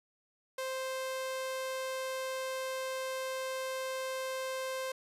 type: tone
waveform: sawtooth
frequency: 523.3 Hz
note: C5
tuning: in tune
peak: -31 dBFS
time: 0.58-4.92 s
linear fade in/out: 5 ms
effects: resampled to 32000 Hz